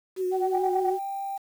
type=tone with vibrato; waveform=sine; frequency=370 Hz; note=F#4; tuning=in tune; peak=-24 dBFS; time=0.16-0.99 s; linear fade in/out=50 ms; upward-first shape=sine; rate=6.7 Hz; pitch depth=31 cents each way
type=tone with tremolo; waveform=sine; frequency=759 Hz; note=F#5; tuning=44 cents sharp; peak=-22 dBFS; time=0.31-0.96 s; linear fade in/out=50 ms; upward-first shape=sine; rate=9.2 Hz; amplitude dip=95%
type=tone with pitch glide; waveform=sine; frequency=804 to 788.4 Hz; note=G5 to G5; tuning=+44 to +10 cents; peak=-29 dBFS; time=0.53-1.38 s; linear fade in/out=10 ms; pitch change=-34 cents; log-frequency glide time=0.65-0.85 s
effects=tanh soft clip ceiling -13 dBFS + 8-bit